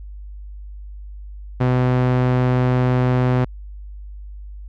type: tone with low-pass filter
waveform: sawtooth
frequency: 126.1 Hz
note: B2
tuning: 36 cents sharp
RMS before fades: -17 dBFS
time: 1.6-3.45 s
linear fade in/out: 10 ms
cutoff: 2000 Hz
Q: 0.55
effects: added 50 Hz sine -32 dBFS peak until 4.68 s